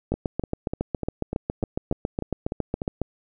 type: two click trains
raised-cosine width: 2 ms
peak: -14 / -11 dBFS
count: 10 / 22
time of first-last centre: 0.14-2.819 / 0.12-3.017 s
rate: 3.36 / 7.25 Hz
effects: none